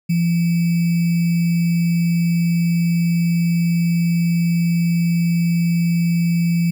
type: tone with sample-and-hold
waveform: sine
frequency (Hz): 170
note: F3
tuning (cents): -46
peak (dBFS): -14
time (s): 0.09-6.71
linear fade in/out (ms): 10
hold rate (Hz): 2450
effects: none